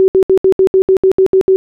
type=tone bursts; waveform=sine; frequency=380 Hz; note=F#4; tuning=46 cents sharp; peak=-5 dBFS; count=11; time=0-1.56 s; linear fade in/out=0 ms; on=80 ms; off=68 ms; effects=none